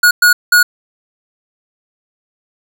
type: tone bursts at uneven times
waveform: square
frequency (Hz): 1450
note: F#6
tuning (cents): -35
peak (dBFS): -6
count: 3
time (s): 0.03-0.11 / 0.22-0.33 / 0.52-0.63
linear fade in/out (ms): 5
effects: none